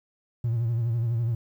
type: tone with vibrato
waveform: triangle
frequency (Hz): 116.54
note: A#2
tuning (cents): 0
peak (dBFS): -20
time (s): 0.44-1.35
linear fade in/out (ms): 5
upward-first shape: triangle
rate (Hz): 12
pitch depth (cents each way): 81
effects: tanh soft clip ceiling -18 dBFS + 10-bit